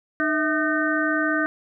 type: harmonic tone with a mistuned harmonic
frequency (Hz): 305.7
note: D#4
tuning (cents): -30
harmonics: 1 / 2 / 4 / 5 / 6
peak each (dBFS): -24 / -28 / -29 / -24 / -29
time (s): 0.2-1.46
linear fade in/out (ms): 0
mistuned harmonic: 2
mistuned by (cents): +100
effects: none